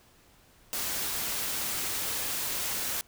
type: noise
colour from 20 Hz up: white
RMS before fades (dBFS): -32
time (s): 0.73-3.01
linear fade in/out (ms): 0
effects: pink hiss -60 dBFS RMS until 3.07 s